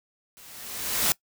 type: noise with level ramp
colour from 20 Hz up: white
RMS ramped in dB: -50 to -21 dBFS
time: 0.37-1.12 s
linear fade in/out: 0 ms
effects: noise-tail reverb RT60 0.1 s tail -22 dB re dry